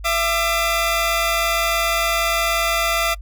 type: tone pair together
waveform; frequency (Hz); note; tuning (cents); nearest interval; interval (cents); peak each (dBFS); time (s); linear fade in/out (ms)
15% pulse; 670.7 / 1195; E5 / D6; +30 / +30; minor seventh; 1000; -13 / -16; 0.04-3.15; 20
effects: noise-tail reverb RT60 0.1 s tail -25 dB re dry + added 50 Hz sine -31 dBFS peak until 3.21 s